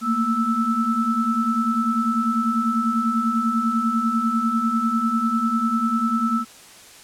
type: tone cluster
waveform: sine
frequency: 223.1 / 233.2 / 1316 Hz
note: A3 / A#3 / E6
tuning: +24 / +1 / -3 cents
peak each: -25 / -22 / -22 dBFS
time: 0.01-6.45 s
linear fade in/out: 50 ms
effects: white hiss -45 dBFS RMS until 7.03 s + low-pass 10000 Hz 12 dB/octave